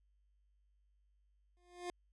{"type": "tone with exponential growth", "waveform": "25% pulse", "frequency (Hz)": 354, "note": "F4", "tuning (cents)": 23, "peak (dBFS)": -34, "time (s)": [1.57, 1.9], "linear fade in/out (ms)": 0, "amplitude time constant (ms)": 71, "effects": ["added 50 Hz sine -70 dBFS peak until 2.12 s", "resampled to 24000 Hz"]}